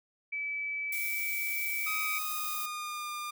sine tone, 2301 Hz, D7, 36 cents flat, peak -32 dBFS, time 0.32-2.19 s, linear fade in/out 10 ms
violet noise, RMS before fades -37 dBFS, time 0.92-2.66 s, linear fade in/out 5 ms
sawtooth tone with pitch glide, 1256 to 1203.4 Hz, D#6 to D6, +16 to +42 cents, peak -32 dBFS, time 1.86-3.31 s, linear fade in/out 10 ms, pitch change -74 cents, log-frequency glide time 1.97-3.1 s
effects none

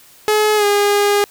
sawtooth tone with pitch glide, 425.6 to 408.7 Hz, G#4 to G#4, +42 to -28 cents, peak -8 dBFS, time 0.28-1.24 s, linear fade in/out 0 ms, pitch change -70 cents, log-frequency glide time 0.56-0.65 s, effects white hiss -46 dBFS RMS until 1.3 s

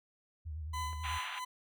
sine tone with vibrato, 77.78 Hz, D#2, in tune, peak -38 dBFS, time 0.45-1.19 s, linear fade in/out 20 ms, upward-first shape sine, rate 9.1 Hz, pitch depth 89 cents each way
40% pulse tone with tremolo, 1008 Hz, B5, 35 cents sharp, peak -35 dBFS, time 0.73-1.45 s, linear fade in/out 10 ms, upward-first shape sine, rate 3 Hz, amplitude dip 70%
click, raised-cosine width 0.5 ms, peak -38 dBFS, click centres 0.931 s
white band-pass noise, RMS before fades -42 dBFS, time 1.03-1.4 s, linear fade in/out 20 ms, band 770 to 3300 Hz, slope 48 dB/octave
effects none

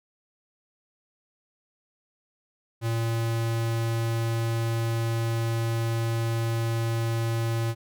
square tone, 114.7 Hz, A#2, 28 cents flat, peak -25 dBFS, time 2.81-7.75 s, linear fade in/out 50 ms, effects none

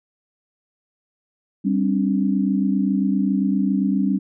sine chord, G suspended fourth, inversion none, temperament equal with one note detuned, 196 / 266.2 / 293.7 Hz, G3 / C4 / D4, 0 / +30 / 0 cents, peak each -19 / -22 / -25 dBFS, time 1.64-4.19 s, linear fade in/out 20 ms, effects none

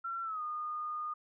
sine tone with pitch glide, 1358 to 1223.9 Hz, F6 to D#6, -49 to -29 cents, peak -35 dBFS, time 0.04-1.14 s, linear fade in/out 10 ms, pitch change -180 cents, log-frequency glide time 0.23-0.42 s, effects none

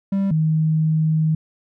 triangle / sine tone pair in turn, 196 / 157.4 Hz, G3 / D#3, 0 / +20 cents, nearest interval major third, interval 380 cents, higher first, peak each -15 / -15 dBFS, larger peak neither, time 0.12-0.31 / 0.31-1.35 s, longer second, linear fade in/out 5 ms, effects none

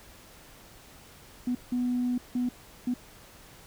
sine tone bursts at uneven times, 246.9 Hz, B3, in tune, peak -24 dBFS, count 4, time 1.47-1.55 / 1.72-2.18 / 2.35-2.49 / 2.87-2.94 s, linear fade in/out 5 ms, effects tanh soft clip ceiling -21 dBFS + pink hiss -52 dBFS RMS until 3.66 s

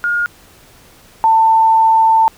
sine tone pair in turn, 1424 / 892.9 Hz, F6 / A5, +33 / +25 cents, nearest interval minor sixth, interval 808 cents, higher first, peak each -13 / -7 dBFS, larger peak second, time 0.04-0.26 / 1.24-2.28 s, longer second, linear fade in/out 0 ms, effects pink hiss -45 dBFS RMS until 2.37 s

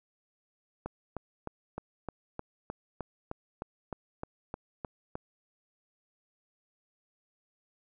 click train, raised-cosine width 1 ms, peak -22 dBFS, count 15, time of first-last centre 0.86-5.154 s, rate 3.26 Hz, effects none

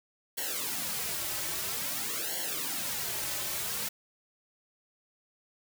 white noise with flanger, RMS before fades -34 dBFS, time 0.37-3.89 s, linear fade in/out 10 ms, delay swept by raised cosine 0.8 to 4.3 ms, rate 0.5 Hz, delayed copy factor -1, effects none

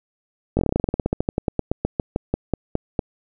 slowing click train, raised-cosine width 2 ms, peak -6 dBFS, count 28, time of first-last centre 0.57-2.992 s, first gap 20 ms, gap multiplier 1.1, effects none

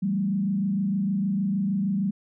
sine tone with frequency modulation, 196 Hz, G3, in tune, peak -22 dBFS, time 0.02-2.11 s, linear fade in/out 10 ms, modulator 26.5 Hz, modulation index 0.79, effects none

